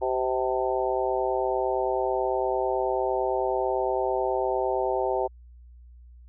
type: harmonic tone with a mistuned harmonic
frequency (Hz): 129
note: C3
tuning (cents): -24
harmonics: 3 / 4 / 5 / 6 / 7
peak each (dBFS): -28 / -29 / -30 / -31 / -31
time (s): 0.01-5.28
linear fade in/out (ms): 20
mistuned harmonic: 7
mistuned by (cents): -20
effects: added 60 Hz sine -46 dBFS peak until 6.28 s